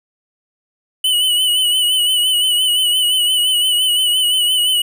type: tone with vibrato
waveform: square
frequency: 2976 Hz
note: F#7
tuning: 9 cents sharp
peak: -13 dBFS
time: 1.04-4.82 s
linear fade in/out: 5 ms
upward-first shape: sine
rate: 5.8 Hz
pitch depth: 49 cents each way
effects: none